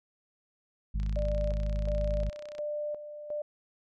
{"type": "harmonic tone", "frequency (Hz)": 51.91, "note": "G#1", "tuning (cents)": 0, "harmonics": [1, 2, 3, 4], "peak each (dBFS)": [-28, -40, -40, -44], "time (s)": [0.94, 2.3], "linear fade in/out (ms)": 10}
{"type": "click train", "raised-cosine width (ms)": 0.2, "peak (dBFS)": -31, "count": 51, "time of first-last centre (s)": [1, 2.582], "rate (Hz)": 31.6}
{"type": "tone with tremolo", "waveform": "sine", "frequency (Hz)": 595, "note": "D5", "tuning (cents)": 22, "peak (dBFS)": -31, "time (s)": [1.16, 3.42], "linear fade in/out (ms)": 5, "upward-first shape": "square", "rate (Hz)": 1.4, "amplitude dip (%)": 65}
{"effects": []}